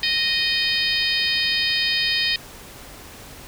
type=harmonic tone; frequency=620 Hz; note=D#5; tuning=6 cents flat; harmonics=3 / 4 / 5 / 6 / 7 / 8; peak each=-26 / -26 / -26 / -26 / -26 / -26 dBFS; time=0.03-2.36 s; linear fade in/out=2 ms; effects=pink hiss -41 dBFS RMS until 3.47 s